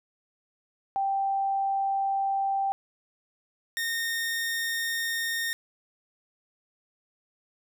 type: tone pair in turn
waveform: sine / sawtooth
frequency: 784 / 1839 Hz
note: G5 / A#6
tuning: 0 / -24 cents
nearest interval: octave + minor third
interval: 1476 cents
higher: second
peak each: -24 dBFS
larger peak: neither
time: 0.96-2.72 / 3.77-5.53 s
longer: neither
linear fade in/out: 0 ms
effects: none

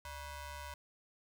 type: ring-modulated tone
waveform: sawtooth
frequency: 519 Hz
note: C5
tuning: 14 cents flat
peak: -37 dBFS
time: 0.05-0.74 s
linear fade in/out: 2 ms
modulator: 448 Hz
effects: none

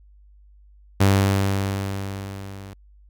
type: tone with level ramp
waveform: sawtooth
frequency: 98 Hz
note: G2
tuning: in tune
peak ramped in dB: -9 to -33 dBFS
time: 1-2.74 s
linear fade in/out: 10 ms
effects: added 50 Hz sine -48 dBFS peak until 3.09 s

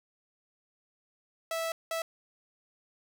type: tone bursts at uneven times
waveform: sawtooth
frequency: 656 Hz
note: E5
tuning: 9 cents flat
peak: -27 dBFS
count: 2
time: 1.51-1.72 / 1.91-2.02 s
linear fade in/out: 2 ms
effects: none

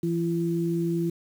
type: tone pair together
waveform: sine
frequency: 167.7 / 338.4 Hz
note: E3 / E4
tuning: +30 / +45 cents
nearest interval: octave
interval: 1215 cents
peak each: -26 dBFS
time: 0.03-1.1 s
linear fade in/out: 5 ms
effects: 8-bit

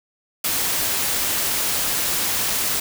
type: noise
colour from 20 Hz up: white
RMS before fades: -22 dBFS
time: 0.44-2.8 s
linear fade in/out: 5 ms
effects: none

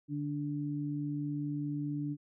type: tone pair together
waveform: sine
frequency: 146.83 / 291.6 Hz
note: D3 / D4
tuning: 0 / -12 cents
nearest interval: octave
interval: 1188 cents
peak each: -36 / -35 dBFS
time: 0.08-2.17 s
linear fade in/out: 50 ms
effects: none

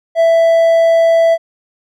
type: tone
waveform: triangle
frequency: 662 Hz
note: E5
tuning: 7 cents sharp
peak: -5 dBFS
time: 0.15-1.38 s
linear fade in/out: 50 ms
effects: none

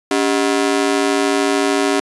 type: ring-modulated tone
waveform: sawtooth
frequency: 340 Hz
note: F4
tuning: 46 cents flat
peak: -7 dBFS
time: 0.11-2 s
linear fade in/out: 2 ms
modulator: 56.7 Hz
effects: resampled to 24000 Hz

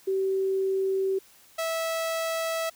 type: tone pair in turn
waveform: sine / sawtooth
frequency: 384.4 / 653.6 Hz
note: G4 / E5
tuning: -34 / -15 cents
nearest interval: major sixth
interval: 919 cents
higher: second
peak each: -23 dBFS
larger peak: neither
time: 0.07-1.19 / 1.58-2.7 s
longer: neither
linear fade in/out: 10 ms
effects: white hiss -56 dBFS RMS until 2.75 s

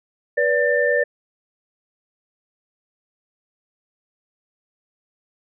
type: tone cluster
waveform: sine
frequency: 487.4 / 577 / 1788 Hz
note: B4 / D5 / A6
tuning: -23 / -31 / +27 cents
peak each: -20 dBFS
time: 0.37-1.04 s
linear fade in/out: 10 ms
effects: none

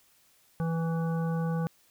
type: harmonic tone with a mistuned harmonic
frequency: 164.81 Hz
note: E3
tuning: in tune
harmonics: 1 / 3 / 5 / 7 / 9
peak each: -27 / -37 / -41 / -44 / -46 dBFS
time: 0.6-1.67 s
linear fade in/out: 0 ms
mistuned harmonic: 7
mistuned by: -17 cents
effects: white hiss -64 dBFS RMS until 1.9 s

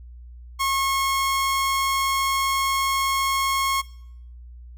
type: tone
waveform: sawtooth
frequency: 1087 Hz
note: C#6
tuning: 34 cents flat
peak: -17 dBFS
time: 0.59-3.82 s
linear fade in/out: 20 ms
effects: noise-tail reverb RT60 0.7 s tail -21 dB re dry + added 60 Hz sine -39 dBFS peak until 4.77 s

